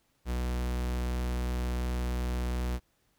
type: tone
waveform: 45% pulse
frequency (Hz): 61.4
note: B1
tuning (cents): -9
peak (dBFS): -29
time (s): 0.25-2.8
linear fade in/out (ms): 50
effects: pink hiss -72 dBFS RMS until 3.18 s